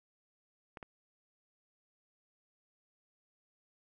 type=clicks; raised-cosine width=0.5 ms; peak=-30 dBFS; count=2; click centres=0.772 / 0.828 s; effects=none